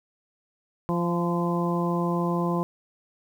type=harmonic tone with a mistuned harmonic; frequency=173.1 Hz; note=F3; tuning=15 cents flat; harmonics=1 / 2 / 3 / 4 / 5 / 6; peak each=-25 / -29 / -33 / -35 / -36 / -31 dBFS; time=0.89-2.63 s; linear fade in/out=0 ms; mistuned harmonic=6; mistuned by=-18 cents; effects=9-bit